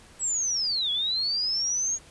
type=linear two-way sweep; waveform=sine; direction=down then up; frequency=7902 to 3322 to 6670 Hz; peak=-24 dBFS; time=0.19-1.99 s; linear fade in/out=50 ms; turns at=0.91 s; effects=pink hiss -52 dBFS RMS until 2.1 s + resampled to 24000 Hz